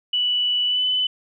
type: tone with pitch glide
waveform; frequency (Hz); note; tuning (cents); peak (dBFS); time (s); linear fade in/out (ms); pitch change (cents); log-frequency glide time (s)
sine; 2960 to 3008; F#7 to F#7; 0 to +28; -18; 0.13-1.07; 5; +28; 0.66-0.84
effects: none